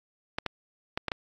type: clicks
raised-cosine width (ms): 0.3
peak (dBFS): -13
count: 5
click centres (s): 0.385 / 0.463 / 0.975 / 1.083 / 1.118
effects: AAC 64 kbps